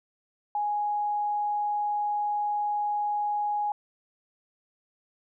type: tone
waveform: sine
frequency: 830.6 Hz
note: G#5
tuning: in tune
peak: -25 dBFS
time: 0.55-3.72 s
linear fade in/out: 2 ms
effects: none